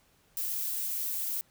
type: noise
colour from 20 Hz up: violet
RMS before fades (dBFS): -33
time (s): 0.37-1.41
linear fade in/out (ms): 0
effects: pink hiss -66 dBFS RMS until 1.5 s